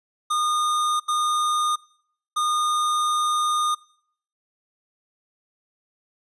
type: tone bursts at uneven times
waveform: square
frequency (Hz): 1222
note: D#6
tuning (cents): -32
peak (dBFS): -21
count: 3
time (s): 0.3-1 / 1.08-1.76 / 2.36-3.75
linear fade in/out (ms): 10
effects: noise-tail reverb RT60 0.7 s tail -24 dB re dry + resampled to 24000 Hz